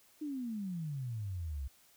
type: exponential sweep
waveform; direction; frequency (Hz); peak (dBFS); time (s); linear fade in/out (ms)
sine; down; 311.1 to 64.2; -36; 0.21-1.68; 10
effects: white hiss -65 dBFS RMS until 1.96 s